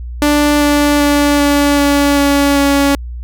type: tone with pitch steps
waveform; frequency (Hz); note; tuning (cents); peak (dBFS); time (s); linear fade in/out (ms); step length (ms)
sawtooth; 293.7 / 291.5 / 289.3 / 287.2 / 285 / 282.9 / 280.8; D4 / D4 / D4 / D4 / C#4 / C#4 / C#4; 0 / -13 / -26 / -39 / +48 / +35 / +22; -5; 0.22-2.95; 0; 390
effects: added 60 Hz sine -22 dBFS peak until 3.23 s